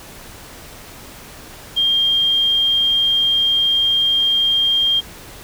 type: tone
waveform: sine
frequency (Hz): 3205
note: G7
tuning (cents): +38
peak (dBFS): -13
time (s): 1.76-5.01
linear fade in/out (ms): 20
effects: pink hiss -38 dBFS RMS until 5.43 s